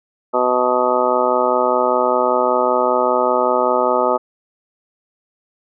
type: harmonic tone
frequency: 125.1 Hz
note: B2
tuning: 23 cents sharp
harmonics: 2 / 3 / 4 / 5 / 6 / 7 / 8 / 9 / 10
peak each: -27 / -22 / -20 / -19 / -30 / -20 / -30 / -25 / -21 dBFS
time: 0.33-4.18 s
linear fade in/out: 20 ms
effects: none